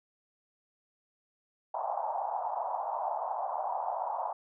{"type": "band-pass noise", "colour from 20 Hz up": "white", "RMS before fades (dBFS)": -34, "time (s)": [1.74, 4.33], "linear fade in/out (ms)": 5, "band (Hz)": [670, 930], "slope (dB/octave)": 48, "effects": []}